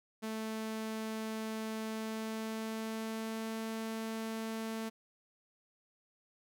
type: tone with pitch glide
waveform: sawtooth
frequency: 220 to 222.8 Hz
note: A3 to A3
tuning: 0 to +22 cents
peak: -33 dBFS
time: 0.22-4.9 s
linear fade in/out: 20 ms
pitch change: +22 cents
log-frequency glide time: 1.85-3.58 s
effects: none